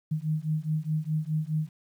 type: beating tone pair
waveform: sine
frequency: 153 / 157.8 Hz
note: D#3 / D#3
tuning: -29 / +25 cents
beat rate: 4.8 Hz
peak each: -29 dBFS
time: 0.11-1.69 s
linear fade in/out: 10 ms
effects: 10-bit